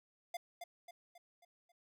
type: tone with echo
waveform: square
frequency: 698.5 Hz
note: F5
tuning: in tune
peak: -39 dBFS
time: 0.34-0.37 s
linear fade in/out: 5 ms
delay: 270 ms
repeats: 5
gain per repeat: -6 dB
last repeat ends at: 1.72 s
effects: none

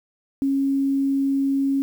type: tone with quantisation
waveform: sine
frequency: 274.1 Hz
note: C#4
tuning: 19 cents flat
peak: -18 dBFS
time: 0.42-1.82 s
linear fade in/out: 0 ms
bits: 8
effects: none

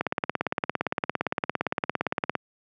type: click train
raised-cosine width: 0.5 ms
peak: -9 dBFS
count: 42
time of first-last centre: 0.01-2.353 s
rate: 17.5 Hz
effects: high-pass 150 Hz 12 dB/octave

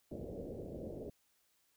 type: low-pass noise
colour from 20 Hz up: white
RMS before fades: -45 dBFS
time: 0.11-1.1 s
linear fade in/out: 5 ms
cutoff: 580 Hz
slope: 48 dB/octave
effects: white hiss -75 dBFS RMS until 1.76 s

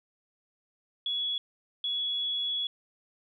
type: tone pair in turn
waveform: sine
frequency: 3374 / 3374 Hz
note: G#7 / G#7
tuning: +27 / +27 cents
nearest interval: unison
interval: 0 cents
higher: neither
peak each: -28 dBFS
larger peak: neither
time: 1.06-1.38 / 1.84-2.67 s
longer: second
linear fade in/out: 2 ms
effects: none

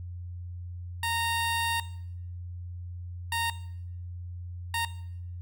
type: tone bursts at uneven times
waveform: 15% pulse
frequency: 925 Hz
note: A#5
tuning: 14 cents flat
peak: -21 dBFS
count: 3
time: 1.03-1.8 / 3.32-3.5 / 4.74-4.85 s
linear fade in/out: 2 ms
effects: noise-tail reverb RT60 0.7 s tail -17 dB re dry + added 88 Hz sine -36 dBFS peak until 5.41 s

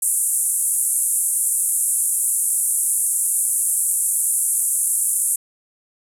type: band-pass noise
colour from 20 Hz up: white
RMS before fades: -20 dBFS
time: 0.02-5.36 s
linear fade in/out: 5 ms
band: 8300 to 11000 Hz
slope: 48 dB/octave
effects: none

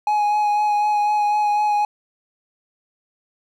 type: tone with vibrato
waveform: triangle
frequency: 836 Hz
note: G#5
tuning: 11 cents sharp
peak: -14 dBFS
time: 0.07-1.85 s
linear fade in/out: 2 ms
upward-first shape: sine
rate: 4 Hz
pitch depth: 16 cents each way
effects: none

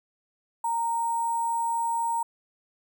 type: tone with sample-and-hold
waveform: sine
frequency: 924 Hz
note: A#5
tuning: 16 cents flat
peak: -24 dBFS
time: 0.64-2.23 s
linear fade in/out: 5 ms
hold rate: 8820 Hz
effects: none

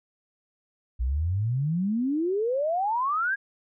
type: exponential sweep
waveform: sine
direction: up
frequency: 57.6 to 1661.2 Hz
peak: -23 dBFS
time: 0.99-3.36 s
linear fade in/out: 20 ms
effects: none

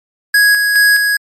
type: tone with tremolo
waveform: square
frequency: 1661.2 Hz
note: G#6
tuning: in tune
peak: -7 dBFS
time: 0.34-1.17 s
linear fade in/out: 5 ms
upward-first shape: square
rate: 2.4 Hz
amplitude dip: 40%
effects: MP3 64 kbps

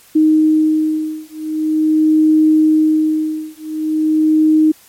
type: beating tone pair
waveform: sine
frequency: 311.1 / 311.54 Hz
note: D#4 / D#4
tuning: 0 / +2 cents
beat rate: 0.44 Hz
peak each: -13 dBFS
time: 0.15-4.72 s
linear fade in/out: 10 ms
effects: white hiss -46 dBFS RMS until 4.88 s + MP3 64 kbps

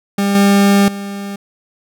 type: tone with level steps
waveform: 40% pulse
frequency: 199.8 Hz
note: G3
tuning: 33 cents sharp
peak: -12 / -7 / -22 dBFS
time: 0.18-1.36 s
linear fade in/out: 5 ms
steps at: 0.35 / 0.88 s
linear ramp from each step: 2 ms
effects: none

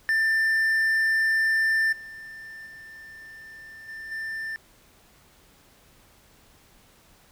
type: tone with level steps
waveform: triangle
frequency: 1784 Hz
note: A6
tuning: 23 cents sharp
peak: -18 / -37 / -40 / -34 / -28 dBFS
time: 0.09-4.56 s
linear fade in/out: 0 ms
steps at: 1.92 / 2.66 / 3.88 / 4.11 s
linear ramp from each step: 10 ms
effects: pink hiss -57 dBFS RMS until 7.31 s

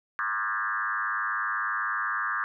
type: tone with frequency modulation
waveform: sine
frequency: 1410 Hz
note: F6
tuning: 16 cents sharp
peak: -26 dBFS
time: 0.19-2.44 s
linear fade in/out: 0 ms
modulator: 108 Hz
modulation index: 3.1
effects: none

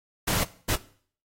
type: noise bursts at uneven times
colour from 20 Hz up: pink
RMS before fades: -25 dBFS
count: 2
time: 0.27-0.44 / 0.68-0.76 s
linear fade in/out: 10 ms
effects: noise-tail reverb RT60 0.5 s tail -18 dB re dry + AAC 48 kbps

